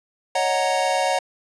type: chord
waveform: square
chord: D# minor seventh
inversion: third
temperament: equal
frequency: 554.4 / 622.3 / 740 / 932.3 Hz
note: C#5 / D#5 / F#5 / A#5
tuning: 0 / 0 / 0 / 0 cents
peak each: -25 / -28 / -23 / -27 dBFS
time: 0.35-1.19 s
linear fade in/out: 5 ms
effects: resampled to 22050 Hz